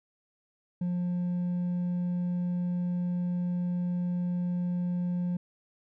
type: tone with hard clipping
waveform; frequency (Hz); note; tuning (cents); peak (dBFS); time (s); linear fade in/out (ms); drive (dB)
sine; 177.3; F3; +26; -28; 0.81-5.37; 5; 2
effects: none